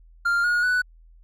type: tone with pitch steps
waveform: triangle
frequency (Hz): 1396.9 / 1440.3 / 1485.1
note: F6 / F#6 / F#6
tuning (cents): 0 / -47 / +6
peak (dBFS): -17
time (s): 0.25-0.82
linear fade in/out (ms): 10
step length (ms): 190
effects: added 41 Hz sine -48 dBFS peak until 1.23 s

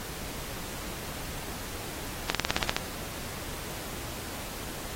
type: slowing click train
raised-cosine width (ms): 0.2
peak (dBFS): -6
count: 9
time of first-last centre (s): 2.3-2.765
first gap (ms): 47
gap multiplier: 1.06
effects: pink hiss -39 dBFS RMS until 4.95 s + AAC 48 kbps

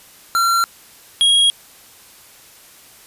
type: tone pair in turn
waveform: square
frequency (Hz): 1367 / 3289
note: F6 / G#7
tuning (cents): -37 / -18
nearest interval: octave + minor third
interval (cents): 1519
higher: second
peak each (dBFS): -14 / -11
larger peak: second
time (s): 0.35-0.64 / 1.21-1.5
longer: neither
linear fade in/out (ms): 0
effects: white hiss -45 dBFS RMS until 3.06 s + resampled to 32000 Hz

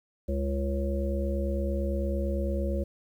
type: harmonic tone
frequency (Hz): 68.9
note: C#2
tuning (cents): -10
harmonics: 1 / 3 / 5 / 7 / 8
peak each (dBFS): -28 / -34 / -36 / -41 / -34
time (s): 0.28-2.84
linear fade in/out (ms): 10
effects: 10-bit

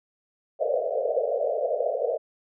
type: band-pass noise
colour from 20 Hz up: white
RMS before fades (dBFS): -26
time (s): 0.59-2.18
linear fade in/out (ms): 20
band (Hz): 450 to 670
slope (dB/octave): 96
effects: none

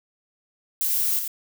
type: noise with echo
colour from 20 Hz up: violet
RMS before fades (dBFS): -24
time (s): 0.81-1.19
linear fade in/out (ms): 0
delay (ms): 88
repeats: 1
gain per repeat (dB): -5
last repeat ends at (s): 1.278
effects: none

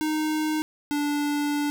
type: tone pair in turn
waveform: square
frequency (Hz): 309.1 / 291.8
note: D#4 / D4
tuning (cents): -11 / -11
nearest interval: minor second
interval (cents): 100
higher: first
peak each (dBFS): -24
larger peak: neither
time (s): 0.01-0.62 / 0.91-1.7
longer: second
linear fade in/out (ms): 0
effects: none

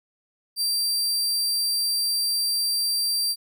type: tone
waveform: sawtooth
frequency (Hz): 4704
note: D8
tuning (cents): +2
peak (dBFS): -19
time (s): 0.56-3.36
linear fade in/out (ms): 50
effects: none

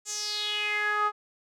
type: tone with band-pass filter sweep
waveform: sawtooth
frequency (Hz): 419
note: G#4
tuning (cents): +15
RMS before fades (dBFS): -29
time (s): 0.05-1.12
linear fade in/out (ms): 50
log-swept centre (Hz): 7200 to 1100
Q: 5.1
effects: none

